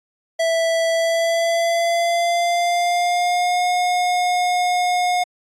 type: tone with pitch glide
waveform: square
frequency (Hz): 659.3 to 719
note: E5 to F#5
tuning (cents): 0 to -50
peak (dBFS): -17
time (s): 0.39-5.24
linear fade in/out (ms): 10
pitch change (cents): +150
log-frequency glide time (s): 0.91-3.66
effects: low-pass 9000 Hz 12 dB/octave + AAC 64 kbps